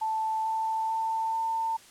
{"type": "tone with pitch steps", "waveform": "sine", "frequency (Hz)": [880, 886.6, 893.3, 900], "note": ["A5", "A5", "A5", "A5"], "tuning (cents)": [0, 13, 26, 39], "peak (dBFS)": -26, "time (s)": [0.01, 1.77], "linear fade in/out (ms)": 10, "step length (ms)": 440, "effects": ["white hiss -53 dBFS RMS until 1.9 s", "low-pass 10000 Hz 12 dB/octave"]}